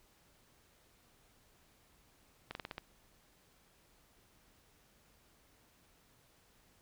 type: slowing click train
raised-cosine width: 0.3 ms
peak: -25 dBFS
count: 6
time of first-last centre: 2.51-2.781 s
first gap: 41 ms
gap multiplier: 1.14
effects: pink hiss -68 dBFS RMS until 6.81 s